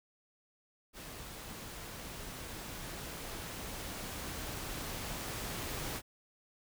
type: noise with level ramp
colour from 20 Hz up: pink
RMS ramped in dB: -47 to -39 dBFS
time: 0.93-6.02 s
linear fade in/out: 50 ms
effects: none